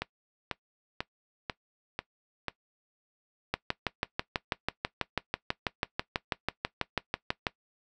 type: two click trains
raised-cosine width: 0.3 ms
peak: -15 / -11 dBFS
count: 6 / 25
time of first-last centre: 0.02-2.483 / 3.54-7.468 s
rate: 2.03 / 6.11 Hz
effects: noise-tail reverb RT60 0.1 s tail -19 dB re dry